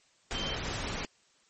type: tone in noise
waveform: sine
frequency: 3115 Hz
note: G7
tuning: 12 cents flat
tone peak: -35 dBFS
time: 0.35-0.55 s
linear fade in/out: 0 ms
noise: pink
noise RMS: -35 dBFS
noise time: 0.31-1.05 s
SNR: -3 dB
effects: white hiss -66 dBFS RMS until 1.49 s + MP3 32 kbps